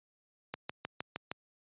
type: click train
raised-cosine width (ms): 0.3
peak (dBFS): -20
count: 6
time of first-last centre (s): 0.54-1.315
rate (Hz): 6.45
effects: high-pass 100 Hz 12 dB/octave + resampled to 8000 Hz